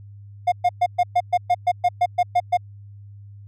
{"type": "tone bursts", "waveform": "triangle", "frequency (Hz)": 713, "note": "F5", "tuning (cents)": 36, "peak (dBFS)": -12, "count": 13, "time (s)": [0.47, 2.573], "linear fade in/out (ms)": 10, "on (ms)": 51, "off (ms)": 120, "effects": ["added 101 Hz sine -39 dBFS peak until 3.47 s"]}